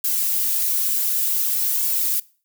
violet noise with flanger, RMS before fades -21 dBFS, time 0.04-2.2 s, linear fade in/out 5 ms, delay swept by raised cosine 1.8 to 7.8 ms, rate 0.55 Hz, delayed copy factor +1, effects noise-tail reverb RT60 0.4 s tail -22 dB re dry

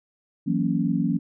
sine chord, F# dominant seventh, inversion third, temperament equal, 164.81 / 185 / 233.1 / 277.2 Hz, E3 / F#3 / A#3 / C#4, 0 / 0 / 0 / 0 cents, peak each -26 dBFS, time 0.46-1.19 s, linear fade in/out 20 ms, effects none

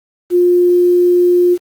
sine tone with quantisation, 354.7 Hz, F4, 27 cents sharp, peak -7 dBFS, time 0.3-1.58 s, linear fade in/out 50 ms, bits 6, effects Opus 24 kbps

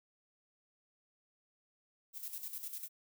violet noise with tremolo, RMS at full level -42 dBFS, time 2.13-2.89 s, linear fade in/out 50 ms, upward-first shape square, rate 10 Hz, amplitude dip 60%, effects none

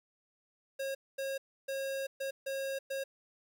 square tone bursts at uneven times, 542 Hz, C#5, 39 cents flat, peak -35 dBFS, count 6, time 0.79-0.95 / 1.18-1.38 / 1.68-2.07 / 2.2-2.31 / 2.46-2.79 / 2.9-3.04 s, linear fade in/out 10 ms, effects 11-bit

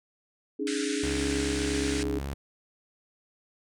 sine chord, C# suspended second, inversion none, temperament equal with one note detuned, 277.2 / 305.6 / 415.3 Hz, C#4 / D#4 / G#4, 0 / -31 / 0 cents, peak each -32 dBFS, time 0.59-2.19 s, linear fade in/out 10 ms
pink band-pass noise, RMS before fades -36 dBFS, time 0.67-2.03 s, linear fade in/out 0 ms, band 1400 to 9800 Hz, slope 96 dB/octave
sawtooth tone with vibrato, 68.8 Hz, C#2, 12 cents flat, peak -28 dBFS, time 1.03-2.34 s, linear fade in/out 5 ms, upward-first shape sine, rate 5 Hz, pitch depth 15 cents each way
effects none

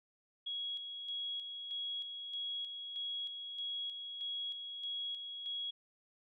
sine tone with tremolo, 3322 Hz, G#7, in tune, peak -37 dBFS, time 0.46-5.71 s, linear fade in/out 10 ms, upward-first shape square, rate 1.6 Hz, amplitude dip 45%, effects none

